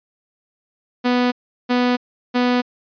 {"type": "tone bursts", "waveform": "sawtooth", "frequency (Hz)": 246.9, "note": "B3", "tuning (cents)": 0, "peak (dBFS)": -11, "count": 3, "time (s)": [1.04, 2.62], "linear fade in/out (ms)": 20, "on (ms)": 280, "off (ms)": 370, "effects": ["resampled to 11025 Hz"]}